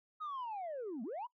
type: linear two-way sweep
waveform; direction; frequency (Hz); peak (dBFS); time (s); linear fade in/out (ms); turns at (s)
sine; down then up; 1277 to 205.2 to 1028; -37; 0.2-1.27; 20; 1.03
effects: noise-tail reverb RT60 0.1 s tail -20 dB re dry + tanh soft clip ceiling -37 dBFS